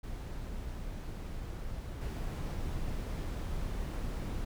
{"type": "noise with level steps", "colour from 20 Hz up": "brown", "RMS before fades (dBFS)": [-40, -36], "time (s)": [0.03, 4.45], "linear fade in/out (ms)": 10, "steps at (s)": 2.01, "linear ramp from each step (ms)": 2, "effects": []}